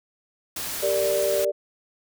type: noise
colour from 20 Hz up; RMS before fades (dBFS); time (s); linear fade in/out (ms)
white; -31; 0.56-1.45; 5
type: chord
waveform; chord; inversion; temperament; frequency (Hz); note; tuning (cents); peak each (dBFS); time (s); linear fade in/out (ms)
sine; G minor; none; equal with one note detuned; 395 / 466.2 / 587.3; G4 / Bb4 / D5; +13 / 0 / 0; -27 / -28 / -22; 0.82-1.52; 20
effects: none